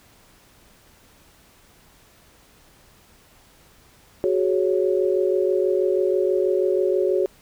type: chord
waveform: sine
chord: F# suspended second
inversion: none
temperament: just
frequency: 370 / 416.2 / 555 Hz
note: F#4 / G#4 / C#5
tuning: 0 / +4 / +2 cents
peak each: -20 / -23 / -24 dBFS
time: 4.24-7.26 s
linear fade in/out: 0 ms
effects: pink hiss -54 dBFS RMS until 7.41 s